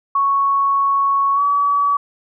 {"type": "tone with pitch glide", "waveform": "sine", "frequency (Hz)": [1108.7, 1140.5], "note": ["C#6", "C#6"], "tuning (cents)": [0, 49], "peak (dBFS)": -13, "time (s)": [0.15, 1.97], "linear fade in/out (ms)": 5, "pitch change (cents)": 49, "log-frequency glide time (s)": [1.34, 1.42], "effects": []}